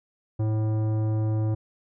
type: tone with tanh clipping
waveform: triangle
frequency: 108.8 Hz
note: A2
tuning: 19 cents flat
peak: -24 dBFS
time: 0.39-1.55 s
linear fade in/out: 10 ms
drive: 18 dB
effects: none